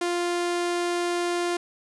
sawtooth tone, 349.2 Hz, F4, in tune, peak -20 dBFS, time 0.01-1.57 s, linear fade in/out 5 ms, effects resampled to 24000 Hz + 10-bit

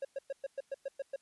triangle tone bursts, 547 Hz, C#5, 23 cents flat, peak -32 dBFS, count 9, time 0.02-1.161 s, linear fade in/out 5 ms, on 29 ms, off 110 ms, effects white hiss -71 dBFS RMS until 1.21 s + resampled to 24000 Hz

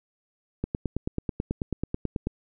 click train, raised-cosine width 3 ms, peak -14 dBFS, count 16, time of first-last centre 0.64-2.27 s, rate 9.2 Hz, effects none

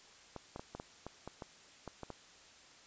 clicks, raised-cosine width 1 ms, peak -29 dBFS, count 11, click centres 0.363 / 0.561 / 0.595 / 0.75 / 0.799 / 1.066 / 1.276 / 1.422 / 1.877 / 2.033 / 2.103 s, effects white hiss -59 dBFS RMS until 2.86 s + resampled to 16000 Hz

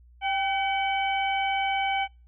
harmonic tone with a mistuned harmonic, 760 Hz, F#5, 46 cents sharp, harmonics 1 / 2 / 3 / 4, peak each -25 / -36 / -30 / -34 dBFS, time 0.21-2.08 s, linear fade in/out 50 ms, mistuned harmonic 1, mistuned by +57 cents, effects noise-tail reverb RT60 0.3 s tail -24 dB re dry + added 60 Hz sine -51 dBFS peak until 2.27 s

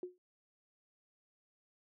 sine tone with exponential decay, 361.5 Hz, F#4, 40 cents flat, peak -35 dBFS, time 0.03-0.18 s, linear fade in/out 1 ms, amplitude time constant 31 ms, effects high-pass 200 Hz 12 dB/octave

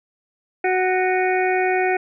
harmonic tone with a mistuned harmonic, 370.3 Hz, F#4, 1 cent sharp, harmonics 1 / 2 / 4 / 5 / 6 / 7, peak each -20 / -21 / -28 / -27 / -28 / -30 dBFS, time 0.64-1.97 s, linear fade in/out 5 ms, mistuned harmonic 7, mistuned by -90 cents, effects none

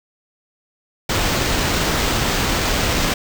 pink noise with sample-and-hold, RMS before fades -19 dBFS, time 1.09-3.14 s, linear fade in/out 5 ms, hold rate 11025 Hz, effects none

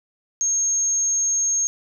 sine tone, 6480 Hz, G#8, 43 cents flat, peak -18 dBFS, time 0.41-1.67 s, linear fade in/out 0 ms, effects none

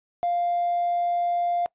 sine tone with hard clipping, 698.5 Hz, F5, in tune, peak -22 dBFS, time 0.23-1.66 s, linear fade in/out 0 ms, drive 1 dB, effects noise-tail reverb RT60 0.1 s tail -23 dB re dry + resampled to 8000 Hz

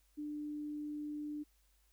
sine tone, 297.5 Hz, D4, 22 cents sharp, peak -39 dBFS, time 0.17-1.44 s, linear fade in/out 20 ms, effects added 50 Hz sine -70 dBFS peak until 1.92 s + white hiss -75 dBFS RMS until 1.92 s

